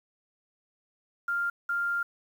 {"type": "tone bursts at uneven times", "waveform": "sine", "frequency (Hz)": 1397, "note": "F6", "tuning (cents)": 0, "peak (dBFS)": -26, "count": 2, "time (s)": [[1.28, 1.5], [1.69, 2.03]], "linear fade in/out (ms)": 5, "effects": ["9-bit"]}